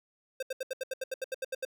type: tone bursts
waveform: square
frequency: 523.3 Hz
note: C5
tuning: in tune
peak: -32 dBFS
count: 13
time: 0.4-1.651 s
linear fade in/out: 5 ms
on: 27 ms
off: 75 ms
effects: none